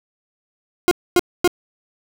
40% pulse tone bursts, 355.7 Hz, F4, 32 cents sharp, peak -10 dBFS, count 3, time 0.88-1.476 s, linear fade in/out 0 ms, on 32 ms, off 250 ms, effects none

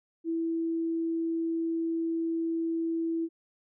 sine tone, 329.6 Hz, E4, in tune, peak -27 dBFS, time 0.24-3.29 s, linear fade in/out 50 ms, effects none

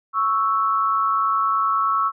sine tone pair together, 1108.7 / 1318.5 Hz, C#6 / E6, 0 / 0 cents, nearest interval minor third, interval 300 cents, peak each -20 dBFS, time 0.13-2.12 s, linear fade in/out 50 ms, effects none

